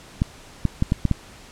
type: clicks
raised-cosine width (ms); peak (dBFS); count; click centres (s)
5; -6; 6; 0.219 / 0.653 / 0.824 / 0.921 / 1.053 / 1.113
effects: pink hiss -45 dBFS RMS until 1.51 s + low-pass 9000 Hz 12 dB/octave